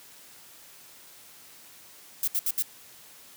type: noise bursts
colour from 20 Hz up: violet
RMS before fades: -26 dBFS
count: 4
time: 2.23-2.624 s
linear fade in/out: 2 ms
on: 46 ms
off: 70 ms
effects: white hiss -51 dBFS RMS until 3.36 s + high-pass 80 Hz 12 dB/octave